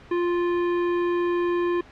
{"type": "tone with hard clipping", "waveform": "sine", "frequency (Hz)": 349.2, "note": "F4", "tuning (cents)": 0, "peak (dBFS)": -23, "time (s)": [0.11, 1.81], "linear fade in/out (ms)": 5, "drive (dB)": 14, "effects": ["pink hiss -48 dBFS RMS until 1.91 s", "low-pass 3000 Hz 12 dB/octave"]}